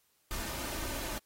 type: noise with comb filter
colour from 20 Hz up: pink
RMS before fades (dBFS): -38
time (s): 0.31-1.18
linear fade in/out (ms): 0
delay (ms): 3.3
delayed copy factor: +0.5
effects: white hiss -72 dBFS RMS until 1.25 s + AAC 48 kbps